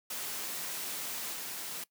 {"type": "noise with level steps", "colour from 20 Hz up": "white", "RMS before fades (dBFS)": [-38, -40], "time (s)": [0.1, 1.84], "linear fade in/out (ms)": 5, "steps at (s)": 1.33, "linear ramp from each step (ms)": 2, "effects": ["noise-tail reverb RT60 0.1 s tail -20 dB re dry", "high-pass 150 Hz 12 dB/octave"]}